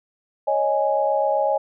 sine chord, C# suspended second, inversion none, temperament equal, 554.4 / 622.3 / 830.6 Hz, C#5 / D#5 / G#5, 0 / 0 / 0 cents, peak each -22 dBFS, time 0.47-1.58 s, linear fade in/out 10 ms, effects none

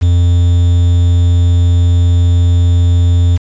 triangle tone with quantisation, 87.31 Hz, F2, in tune, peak -4 dBFS, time 0.01-3.38 s, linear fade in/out 20 ms, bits 5, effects resampled to 16000 Hz

